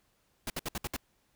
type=noise bursts; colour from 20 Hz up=pink; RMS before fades=-35 dBFS; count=6; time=0.47-0.965 s; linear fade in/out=2 ms; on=30 ms; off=63 ms; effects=pink hiss -72 dBFS RMS until 1.35 s